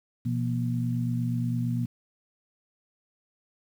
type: tone cluster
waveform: sine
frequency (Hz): 122.6 / 171.2 / 238.2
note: B2 / F3 / A#3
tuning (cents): -12 / -34 / +38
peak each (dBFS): -27 / -34 / -30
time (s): 0.25-1.86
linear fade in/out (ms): 10
effects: 9-bit